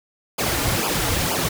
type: noise with flanger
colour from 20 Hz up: pink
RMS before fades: -22 dBFS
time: 0.38-1.49 s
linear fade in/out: 10 ms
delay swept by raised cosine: 0.51 to 5.51 ms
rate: 2.1 Hz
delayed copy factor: -1
effects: none